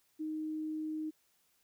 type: tone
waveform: sine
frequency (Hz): 311.1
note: D#4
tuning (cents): 0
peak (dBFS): -35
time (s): 0.19-1.11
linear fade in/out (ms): 20
effects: white hiss -73 dBFS RMS until 1.63 s